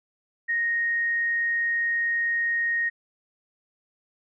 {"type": "tone", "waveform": "sine", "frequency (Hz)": 1864.7, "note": "A#6", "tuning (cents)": 0, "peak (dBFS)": -22, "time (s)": [0.48, 2.9], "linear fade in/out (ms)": 20, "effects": []}